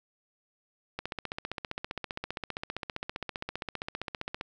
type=click train; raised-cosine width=0.3 ms; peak=-18 dBFS; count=53; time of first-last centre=0.99-4.411 s; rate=15.2 Hz; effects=none